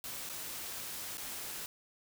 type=noise with dropouts; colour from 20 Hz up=white; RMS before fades=-42 dBFS; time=0.04-1.66 s; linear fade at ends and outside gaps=1 ms; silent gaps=0.291-0.296 / 1.172-1.18 s; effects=none